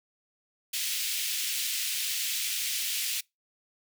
pink high-pass noise, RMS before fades -31 dBFS, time 0.73-3.21 s, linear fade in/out 10 ms, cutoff 2500 Hz, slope 24 dB/octave, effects noise-tail reverb RT60 0.2 s tail -25 dB re dry

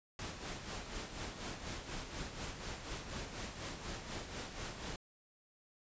pink noise with tremolo, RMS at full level -42 dBFS, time 0.19-4.96 s, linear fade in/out 2 ms, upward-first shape sine, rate 4.1 Hz, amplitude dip 55%, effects resampled to 16000 Hz

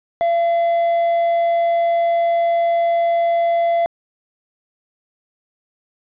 triangle tone, 680 Hz, F5, 46 cents flat, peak -12 dBFS, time 0.21-3.86 s, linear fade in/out 0 ms, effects resampled to 8000 Hz + 8-bit

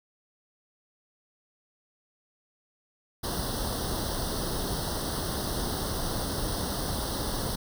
pink noise with comb filter, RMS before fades -31 dBFS, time 3.23-7.56 s, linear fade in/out 10 ms, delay 0.21 ms, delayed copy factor +1, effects none

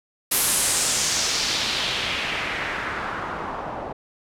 white noise with low-pass filter sweep, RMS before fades -25 dBFS, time 0.31-3.93 s, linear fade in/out 10 ms, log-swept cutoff 12000 to 730 Hz, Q 1.9, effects none

